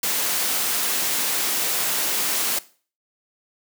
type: noise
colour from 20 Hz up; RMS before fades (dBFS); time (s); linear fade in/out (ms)
white; -23; 0.03-2.59; 5
effects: noise-tail reverb RT60 0.4 s tail -18 dB re dry + high-pass 200 Hz 12 dB/octave